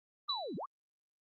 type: linear two-way sweep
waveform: sine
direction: down then up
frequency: 1242 to 146.83 to 1242 Hz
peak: -38 dBFS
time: 0.28-0.66 s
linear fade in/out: 10 ms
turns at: 0.56 s
type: tone with exponential decay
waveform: sine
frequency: 3951 Hz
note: B7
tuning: in tune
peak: -30 dBFS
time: 0.29-0.58 s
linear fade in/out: 5 ms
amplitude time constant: 63 ms
effects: Opus 32 kbps